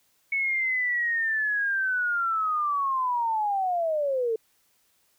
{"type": "linear sweep", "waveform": "sine", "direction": "down", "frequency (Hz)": [2215, 435.5], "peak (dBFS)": -23, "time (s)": [0.32, 4.36], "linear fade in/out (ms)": 5, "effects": ["white hiss -67 dBFS RMS until 5.18 s"]}